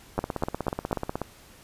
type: two click trains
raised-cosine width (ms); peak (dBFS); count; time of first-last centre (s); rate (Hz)
1; -10 / -14; 4 / 18; 0.19-0.929 / 0.18-1.217; 4.06 / 16.4
effects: pink hiss -52 dBFS RMS until 1.63 s + resampled to 32000 Hz